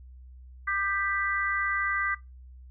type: chord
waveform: sine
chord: G major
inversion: second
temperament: equal with one note detuned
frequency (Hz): 1195.9 / 1568 / 1975.5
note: D6 / G6 / B6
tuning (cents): +31 / 0 / 0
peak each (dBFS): -30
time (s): 0.67-2.15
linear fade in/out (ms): 10
effects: noise-tail reverb RT60 0.2 s tail -19 dB re dry + added 63 Hz sine -45 dBFS peak until 2.7 s